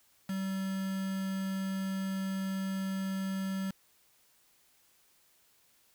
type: tone with quantisation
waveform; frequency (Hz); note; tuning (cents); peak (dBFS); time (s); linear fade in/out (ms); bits
triangle; 192.1; G3; -35; -30; 0.29-3.71; 5; 7
effects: white hiss -67 dBFS RMS until 5.94 s